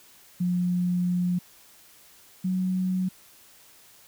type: tone pair in turn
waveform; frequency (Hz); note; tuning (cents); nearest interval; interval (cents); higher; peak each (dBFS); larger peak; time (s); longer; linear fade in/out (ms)
sine; 178.4 / 185.2; F3 / F#3; +37 / +2; minor second; 65; second; -22 / -23; first; 0.4-1.39 / 2.44-3.09; first; 10
effects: white hiss -54 dBFS RMS until 4.07 s